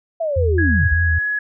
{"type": "linear sweep", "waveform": "sine", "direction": "down", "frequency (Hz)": [677, 34.84], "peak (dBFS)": -18, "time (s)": [0.2, 0.95], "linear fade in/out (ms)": 10}
{"type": "tone with vibrato", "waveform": "sine", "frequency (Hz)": 82.41, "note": "E2", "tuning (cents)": 0, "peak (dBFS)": -15, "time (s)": [0.36, 1.19], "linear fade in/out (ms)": 10, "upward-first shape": "triangle", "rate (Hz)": 4.9, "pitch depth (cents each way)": 72}
{"type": "tone with pitch glide", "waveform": "sine", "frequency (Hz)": [1661.2, 1684.4], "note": ["G#6", "G#6"], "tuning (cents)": [0, 24], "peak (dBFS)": -18, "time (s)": [0.58, 1.39], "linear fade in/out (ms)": 5, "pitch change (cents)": 24, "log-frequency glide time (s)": [1, 1.27]}
{"effects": []}